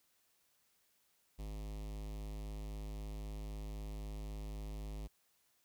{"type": "tone with notch filter", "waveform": "square", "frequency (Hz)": 51.9, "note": "G#1", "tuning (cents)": 0, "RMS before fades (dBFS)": -44, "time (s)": [1.38, 5.08], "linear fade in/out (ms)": 20, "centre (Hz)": 1500, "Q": 1.1, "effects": ["white hiss -75 dBFS RMS until 5.64 s"]}